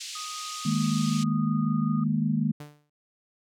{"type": "band-pass noise", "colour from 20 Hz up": "white", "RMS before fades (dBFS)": -38, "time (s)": [0, 1.24], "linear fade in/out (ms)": 10, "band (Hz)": [2500, 7100], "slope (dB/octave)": 24}
{"type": "tone with pitch glide", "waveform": "sine", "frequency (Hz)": [1244.5, 1231.6], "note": ["D#6", "D#6"], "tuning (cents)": [0, -18], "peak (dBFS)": -37, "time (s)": [0.15, 2.04], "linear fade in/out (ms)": 5, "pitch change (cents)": -18, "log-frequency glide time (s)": [0.72, 1.76]}
{"type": "chord", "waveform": "sine", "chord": "D# suspended fourth", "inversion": "none", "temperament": "equal", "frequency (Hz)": [155.56, 207.7, 233.1], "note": ["D#3", "G#3", "A#3"], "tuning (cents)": [0, 0, 0], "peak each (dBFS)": -27, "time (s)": [0.65, 2.52], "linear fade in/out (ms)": 10}
{"type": "tone with exponential decay", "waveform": "sawtooth", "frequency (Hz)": 147.8, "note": "D3", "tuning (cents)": 11, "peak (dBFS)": -33, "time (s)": [2.6, 2.9], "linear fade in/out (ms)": 5, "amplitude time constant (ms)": 64}
{"effects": []}